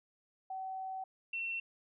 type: tone pair in turn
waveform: sine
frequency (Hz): 760 / 2708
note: F#5 / E7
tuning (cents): +46 / +46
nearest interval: octave + minor seventh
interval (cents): 2200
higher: second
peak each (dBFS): -38 / -35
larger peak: second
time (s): 0.5-1.04 / 1.33-1.6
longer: first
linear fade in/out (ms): 5
effects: none